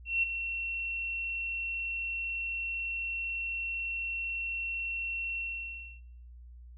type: tone with ADSR envelope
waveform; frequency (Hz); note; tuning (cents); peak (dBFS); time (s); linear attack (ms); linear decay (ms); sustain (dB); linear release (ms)
sine; 2718; F7; -48; -23; 0.05-6.01; 180; 9; -9; 630
effects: noise-tail reverb RT60 0.6 s tail -18 dB re dry + added 60 Hz sine -47 dBFS peak until 6.77 s